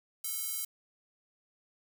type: tone with high-pass filter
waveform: square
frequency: 440 Hz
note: A4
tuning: in tune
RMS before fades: -36 dBFS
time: 0.24-0.65 s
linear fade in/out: 5 ms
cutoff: 10000 Hz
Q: 0.58
effects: none